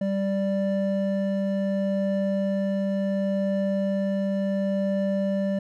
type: tone pair together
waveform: triangle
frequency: 196 / 587.3 Hz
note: G3 / D5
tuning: 0 / 0 cents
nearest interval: octave + perfect fifth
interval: 1900 cents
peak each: -22 / -25 dBFS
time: 0.01-5.59 s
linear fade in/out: 5 ms
effects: none